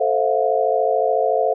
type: chord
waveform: sine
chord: F major seventh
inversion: first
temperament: equal with one note detuned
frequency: 440 / 523.3 / 659.3 / 713.1 Hz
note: A4 / C5 / E5 / F5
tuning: 0 / 0 / 0 / +36 cents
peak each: -21 dBFS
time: 0-1.54 s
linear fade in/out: 10 ms
effects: none